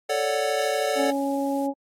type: chord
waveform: square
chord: D major seventh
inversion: second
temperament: equal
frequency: 440 / 554.4 / 587.3 / 740 Hz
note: A4 / C#5 / D5 / F#5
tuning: 0 / 0 / 0 / 0 cents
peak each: -29 / -29 / -28 / -29 dBFS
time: 0.09-1.11 s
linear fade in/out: 10 ms
type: noise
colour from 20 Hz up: blue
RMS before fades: -45 dBFS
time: 0.59-1.67 s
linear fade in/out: 10 ms
type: harmonic tone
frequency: 277.2 Hz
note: C#4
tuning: in tune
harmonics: 1 / 2 / 3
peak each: -25 / -28 / -30 dBFS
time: 0.95-1.74 s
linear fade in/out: 50 ms
effects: low-pass 12000 Hz 12 dB/octave + AAC 64 kbps